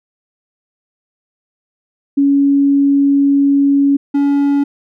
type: tone pair in turn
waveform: sine / triangle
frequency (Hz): 280 / 282.8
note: C#4 / C#4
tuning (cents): +18 / +35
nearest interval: unison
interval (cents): 17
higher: second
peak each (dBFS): -8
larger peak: neither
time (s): 2.17-3.97 / 4.14-4.64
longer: first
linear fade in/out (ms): 10
effects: none